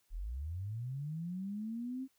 sine linear sweep, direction up, 34.65 to 268.7 Hz, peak -37 dBFS, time 0.1-2.08 s, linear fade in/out 50 ms, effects white hiss -75 dBFS RMS until 2.18 s

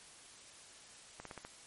slowing click train, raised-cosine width 0.5 ms, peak -30 dBFS, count 5, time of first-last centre 1.2-1.45 s, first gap 53 ms, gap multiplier 1.11, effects white hiss -56 dBFS RMS until 1.66 s + MP3 48 kbps

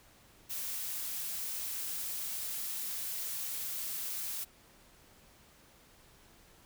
blue noise, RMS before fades -38 dBFS, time 0.49-4.45 s, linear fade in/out 20 ms, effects pink hiss -61 dBFS RMS until 6.65 s

